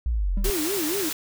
sine exponential sweep, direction down, 63 to 34.65 Hz, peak -21 dBFS, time 0.06-0.5 s, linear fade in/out 0 ms
triangle tone with exponential decay, 196 Hz, G3, in tune, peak -25 dBFS, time 0.37-0.6 s, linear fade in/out 2 ms, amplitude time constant 50 ms
sine tone with vibrato, 350 Hz, F4, 4 cents sharp, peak -25 dBFS, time 0.44-1.1 s, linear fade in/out 20 ms, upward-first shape sine, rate 4.2 Hz, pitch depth 270 cents each way
white noise, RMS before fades -29 dBFS, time 0.44-1.13 s, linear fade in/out 5 ms
effects none

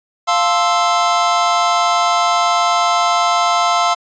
square chord, F major seventh, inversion none, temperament equal, 698.5 / 880 / 1046.5 / 1318.5 Hz, F5 / A5 / C6 / E6, 0 / 0 / 0 / 0 cents, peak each -17 / -23 / -19 / -18 dBFS, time 0.27-3.95 s, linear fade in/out 20 ms, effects resampled to 16000 Hz

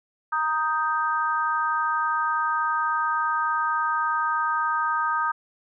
sine chord, Eb major, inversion second, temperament equal, 932.3 / 1244.5 / 1568 Hz, Bb5 / Eb6 / G6, 0 / 0 / 0 cents, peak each -27 / -24 / -28 dBFS, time 0.32-5.32 s, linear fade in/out 10 ms, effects none

